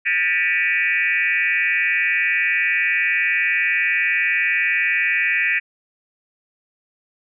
sine tone with frequency modulation, 2120 Hz, C7, 22 cents sharp, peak -16 dBFS, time 0.05-5.6 s, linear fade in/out 20 ms, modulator 170 Hz, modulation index 2.5, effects none

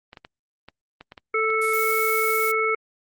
clicks, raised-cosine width 0.3 ms, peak -25 dBFS, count 8, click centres 0.131 / 0.172 / 0.249 / 0.686 / 1.01 / 1.121 / 1.178 / 1.503 s
harmonic tone, 440 Hz, A4, in tune, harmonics 1 / 3 / 5, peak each -24 / -24 / -24 dBFS, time 1.34-2.75 s, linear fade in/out 5 ms
violet noise, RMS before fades -29 dBFS, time 1.61-2.52 s, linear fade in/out 10 ms
effects Opus 32 kbps

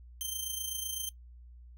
10% pulse tone with amplitude modulation, 3136 Hz, G7, in tune, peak -24 dBFS, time 0.21-1.09 s, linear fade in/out 0 ms, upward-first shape sine, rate 27.9 Hz, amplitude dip 60%, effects noise-tail reverb RT60 0.1 s tail -19 dB re dry + added 60 Hz sine -49 dBFS peak until 1.77 s

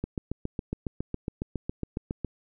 click train, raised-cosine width 3 ms, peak -17 dBFS, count 17, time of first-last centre 0.04-2.247 s, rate 7.25 Hz, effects none

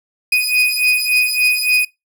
35% pulse beating tone pair, 2489 / 2492.5 Hz, D#7 / D#7, 0 / +2 cents, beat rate 3.5 Hz, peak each -14 dBFS, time 0.32-1.85 s, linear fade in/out 5 ms, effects noise-tail reverb RT60 0.2 s tail -22 dB re dry

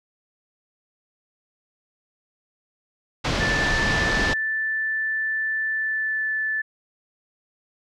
pink low-pass noise, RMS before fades -24 dBFS, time 3.24-4.34 s, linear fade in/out 10 ms, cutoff 5600 Hz, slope 24 dB/octave
sine tone with pitch glide, 1760 to 1748.9 Hz, A6 to A6, 0 to -11 cents, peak -22 dBFS, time 3.4-6.62 s, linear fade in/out 10 ms, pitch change -11 cents, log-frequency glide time 5.71-6.28 s
effects none

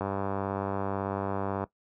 click train, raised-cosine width 1 ms, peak -17 dBFS, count 161, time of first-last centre 0.01-1.639 s, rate 98.2 Hz, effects noise-tail reverb RT60 0.1 s tail -17 dB re dry + high-pass 60 Hz 12 dB/octave

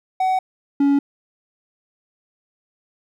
triangle tone pair in turn, 751 / 281.3 Hz, F#5 / C#4, +26 / +26 cents, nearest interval octave + perfect fourth, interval 1700 cents, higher first, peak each -14 / -11 dBFS, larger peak second, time 0.2-0.39 / 0.8-0.99 s, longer neither, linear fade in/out 5 ms, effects none

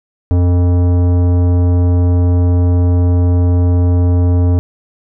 sine tone with tanh clipping, 88.4 Hz, F2, 22 cents sharp, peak -10 dBFS, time 0.31-4.59 s, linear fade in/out 0 ms, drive 15 dB, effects none

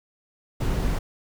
brown noise, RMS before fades -24 dBFS, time 0.6-0.99 s, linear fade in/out 10 ms, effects none

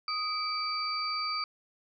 sine tone cluster, 1247 / 2317 / 4633 Hz, D#6 / D7 / D8, +3 / -24 / -24 cents, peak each -33 / -39 / -33 dBFS, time 0.08-1.44 s, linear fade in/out 2 ms, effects none

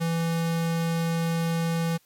square tone, 166.1 Hz, E3, 13 cents sharp, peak -24 dBFS, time 0-1.98 s, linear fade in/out 20 ms, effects white hiss -63 dBFS RMS until 2.05 s + MP3 64 kbps

